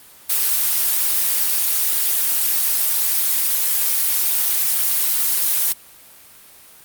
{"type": "noise", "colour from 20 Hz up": "blue", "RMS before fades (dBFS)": -18, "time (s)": [0.29, 5.73], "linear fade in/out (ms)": 10, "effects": ["white hiss -45 dBFS RMS until 6.84 s", "Opus 32 kbps"]}